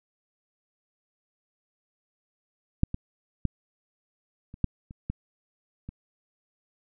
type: clicks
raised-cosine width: 5 ms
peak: -8 / -18 / -12 / -30 / -10 / -30 / -17 / -25 dBFS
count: 8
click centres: 2.834 / 2.944 / 3.453 / 4.541 / 4.643 / 4.909 / 5.1 / 5.89 s
effects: none